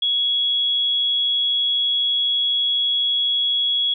sine tone, 3344 Hz, G#7, 11 cents sharp, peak -17 dBFS, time 0.02-3.94 s, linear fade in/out 5 ms, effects none

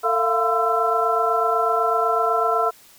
sine tone cluster, 448.2 / 677 / 705 / 1021 / 1335 Hz, A4 / E5 / F5 / C6 / E6, +32 / +46 / +16 / -43 / +22 cents, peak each -24 / -25 / -24 / -26 / -21 dBFS, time 0.03-2.71 s, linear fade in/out 20 ms, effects white hiss -50 dBFS RMS until 2.98 s

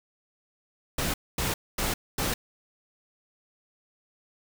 pink noise bursts, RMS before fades -28 dBFS, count 4, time 0.98-2.34 s, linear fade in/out 5 ms, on 160 ms, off 240 ms, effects none

